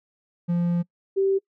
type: tone pair in turn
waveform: triangle / sine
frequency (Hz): 173.2 / 388.8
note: F3 / G4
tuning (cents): -14 / -14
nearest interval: octave + major second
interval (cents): 1400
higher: second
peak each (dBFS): -18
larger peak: neither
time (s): 0.48-0.83 / 1.16-1.39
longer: first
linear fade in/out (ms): 20
effects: noise-tail reverb RT60 0.1 s tail -24 dB re dry